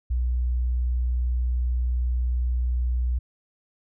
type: tone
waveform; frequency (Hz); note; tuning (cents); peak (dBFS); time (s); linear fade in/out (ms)
sine; 61.3; B1; -12; -21; 0.1-3.19; 10
effects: none